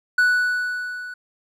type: tone with level ramp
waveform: triangle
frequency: 1480 Hz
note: F#6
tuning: in tune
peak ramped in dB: -11 to -30 dBFS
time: 0.18-1.14 s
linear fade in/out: 5 ms
effects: none